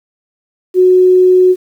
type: tone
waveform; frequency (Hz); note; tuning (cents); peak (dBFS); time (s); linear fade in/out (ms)
sine; 367.4; F#4; -12; -4; 0.74-1.56; 50
effects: 7-bit